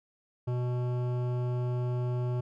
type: tone with hard clipping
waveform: sine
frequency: 123.47 Hz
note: B2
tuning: in tune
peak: -30 dBFS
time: 0.47-2.41 s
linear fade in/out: 10 ms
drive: 14 dB
effects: none